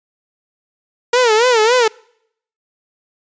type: tone with vibrato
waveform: sawtooth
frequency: 466.2 Hz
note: A#4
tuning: in tune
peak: -6 dBFS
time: 1.13-1.88 s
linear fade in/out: 5 ms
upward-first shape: sine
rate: 3.6 Hz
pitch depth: 150 cents each way
effects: noise-tail reverb RT60 0.7 s tail -26 dB re dry + resampled to 16000 Hz